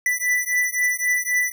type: beating tone pair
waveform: square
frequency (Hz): 1979 / 1982.8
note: B6 / B6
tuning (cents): +3 / +6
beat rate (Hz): 3.8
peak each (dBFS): -23 / -23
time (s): 0.06-1.52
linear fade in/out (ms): 2
effects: none